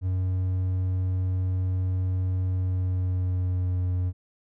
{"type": "tone with pitch glide", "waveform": "triangle", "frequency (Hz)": [92.5, 90.6], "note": ["F#2", "F#2"], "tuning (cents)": [0, -36], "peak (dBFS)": -21, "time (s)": [0.01, 4.13], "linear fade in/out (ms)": 50, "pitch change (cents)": -36, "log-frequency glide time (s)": [2.49, 3.89], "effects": []}